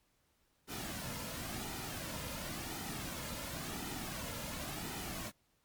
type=noise with flanger; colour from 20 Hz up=pink; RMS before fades=-42 dBFS; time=0.67-5.32 s; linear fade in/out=50 ms; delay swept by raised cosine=1.8 to 2.66 ms; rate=0.94 Hz; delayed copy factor=-0.55; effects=pink hiss -75 dBFS RMS until 5.64 s + MP3 96 kbps